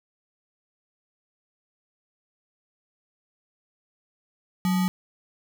sine tone with sample-and-hold, 184.6 Hz, F#3, 4 cents flat, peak -20 dBFS, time 4.65-4.88 s, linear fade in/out 0 ms, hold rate 1050 Hz, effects none

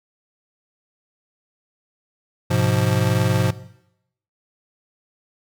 square chord, F diminished, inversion first, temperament just, 104.77 / 125.72 / 174.61 Hz, Ab2 / Cb3 / F3, +16 / +31 / 0 cents, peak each -22 / -21 / -23 dBFS, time 2.5-3.51 s, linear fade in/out 10 ms, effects noise-tail reverb RT60 0.8 s tail -17 dB re dry

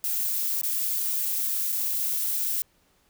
violet noise with dropouts, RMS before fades -27 dBFS, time 0.04-2.62 s, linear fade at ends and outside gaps 1 ms, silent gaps 0.614-0.633 / 1.721-1.725 s, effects pink hiss -65 dBFS RMS until 3.09 s

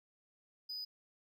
triangle tone, 4978 Hz, D#8, in tune, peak -39 dBFS, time 0.69-0.85 s, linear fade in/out 10 ms, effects none

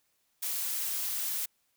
blue noise, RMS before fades -33 dBFS, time 0.42-1.46 s, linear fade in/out 10 ms, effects white hiss -74 dBFS RMS until 1.76 s

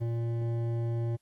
sine tone with hard clipping, 116.54 Hz, A#2, in tune, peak -30 dBFS, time 0-1.17 s, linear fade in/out 20 ms, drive 11 dB, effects white hiss -75 dBFS RMS until 1.21 s + Opus 32 kbps

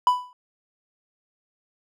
triangle tone with exponential decay, 993 Hz, B5, 9 cents sharp, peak -10 dBFS, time 0.07-0.33 s, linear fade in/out 1 ms, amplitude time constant 55 ms, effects none

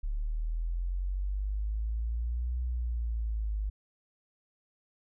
sine linear two-way sweep, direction up then down, 35.62 to 61.8 to 50.4 Hz, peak -29 dBFS, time 0.03-3.7 s, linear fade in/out 10 ms, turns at 2.61 s, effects none

